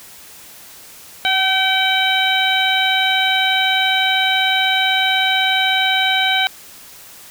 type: harmonic tone with a mistuned harmonic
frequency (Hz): 768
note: G5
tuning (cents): -36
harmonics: 1 / 2 / 3 / 4 / 5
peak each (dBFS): -20 / -20 / -20 / -20 / -20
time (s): 1.25-6.47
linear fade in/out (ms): 0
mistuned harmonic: 1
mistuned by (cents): -28
effects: white hiss -40 dBFS RMS until 7.3 s